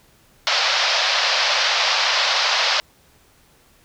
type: band-pass noise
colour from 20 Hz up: white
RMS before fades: -19 dBFS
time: 0.47-2.8 s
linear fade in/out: 0 ms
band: 540 to 5300 Hz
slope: 48 dB/octave
effects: pink hiss -55 dBFS RMS until 3.84 s